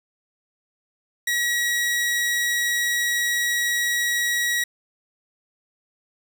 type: tone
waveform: sawtooth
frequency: 1914 Hz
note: A#6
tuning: 45 cents sharp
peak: -17 dBFS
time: 1.27-4.64 s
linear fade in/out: 5 ms
effects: none

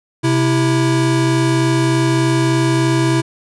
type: tone pair together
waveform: square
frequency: 130.97 / 329.6 Hz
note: C3 / E4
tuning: +2 / 0 cents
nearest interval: octave + major third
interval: 1598 cents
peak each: -16 dBFS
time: 0.23-3.22 s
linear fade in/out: 20 ms
effects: resampled to 24000 Hz

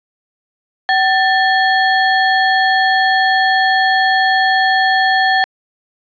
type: ring-modulated tone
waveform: square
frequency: 1268 Hz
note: D#6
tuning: 32 cents sharp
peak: -8 dBFS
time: 0.89-5.44 s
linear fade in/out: 0 ms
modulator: 507 Hz
effects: resampled to 11025 Hz + 8-bit

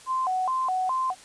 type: tone with vibrato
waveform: sine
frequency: 880 Hz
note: A5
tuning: in tune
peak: -23 dBFS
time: 0.06-1.15 s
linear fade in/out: 50 ms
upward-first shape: square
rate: 2.4 Hz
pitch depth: 290 cents each way
effects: white hiss -49 dBFS RMS until 1.24 s + resampled to 22050 Hz

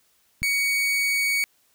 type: click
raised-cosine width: 5 ms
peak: -23 dBFS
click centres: 0.42 s
type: tone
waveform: 40% pulse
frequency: 2243 Hz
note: C#7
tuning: 20 cents sharp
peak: -20 dBFS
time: 0.43-1.44 s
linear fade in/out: 0 ms
effects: white hiss -64 dBFS RMS until 1.74 s

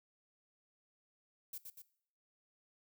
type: noise with echo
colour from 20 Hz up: violet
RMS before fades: -45 dBFS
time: 1.53-1.58 s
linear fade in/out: 5 ms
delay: 120 ms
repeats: 2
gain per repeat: -4 dB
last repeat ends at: 1.82 s
effects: noise-tail reverb RT60 0.6 s tail -18 dB re dry

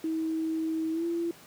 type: tone with pitch glide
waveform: sine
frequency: 320.8 to 338.3 Hz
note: E4 to E4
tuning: -47 to +45 cents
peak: -27 dBFS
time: 0.04-1.31 s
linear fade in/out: 2 ms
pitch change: +92 cents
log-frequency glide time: 0.92-1.05 s
effects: pink hiss -52 dBFS RMS until 1.46 s + high-pass 150 Hz 12 dB/octave

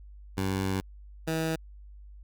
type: tone pair in turn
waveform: 15% pulse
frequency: 95.7 / 160.95 Hz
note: G2 / E3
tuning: -41 / -41 cents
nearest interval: major sixth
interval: 900 cents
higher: second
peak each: -21 dBFS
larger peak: neither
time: 0.37-0.81 / 1.27-1.56 s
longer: first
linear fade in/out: 10 ms
effects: added 50 Hz sine -45 dBFS peak until 2.23 s

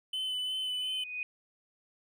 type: tone with vibrato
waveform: triangle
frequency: 3025 Hz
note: F#7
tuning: 38 cents sharp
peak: -30 dBFS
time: 0.13-1.04 s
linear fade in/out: 5 ms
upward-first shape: sine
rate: 2.8 Hz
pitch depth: 18 cents each way
type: tone with exponential growth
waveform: sine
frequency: 2489 Hz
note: D#7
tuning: in tune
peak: -31 dBFS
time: 0.54-1.23 s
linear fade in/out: 1 ms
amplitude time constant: 150 ms
effects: none

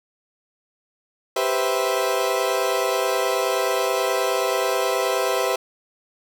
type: chord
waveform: 30% pulse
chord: C major seventh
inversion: second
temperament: equal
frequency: 392 / 493.9 / 523.3 / 659.3 Hz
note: G4 / B4 / C5 / E5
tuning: 0 / 0 / 0 / 0 cents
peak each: -23 dBFS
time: 1.36-5.56 s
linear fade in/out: 5 ms
effects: none

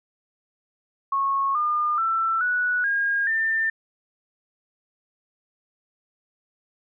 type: tone with pitch steps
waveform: sine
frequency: 1097 / 1210.2 / 1335.1 / 1472.8 / 1624.8 / 1792.4 Hz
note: C#6 / D#6 / E6 / F#6 / G#6 / A6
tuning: -18 / -48 / +22 / -8 / -38 / +32 cents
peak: -20 dBFS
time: 1.12-3.7 s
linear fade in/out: 5 ms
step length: 430 ms
effects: none

